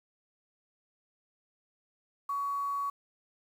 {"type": "tone with quantisation", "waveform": "sine", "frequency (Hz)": 1125, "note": "C#6", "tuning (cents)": 25, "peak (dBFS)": -30, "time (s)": [2.29, 2.9], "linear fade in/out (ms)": 5, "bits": 9, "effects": []}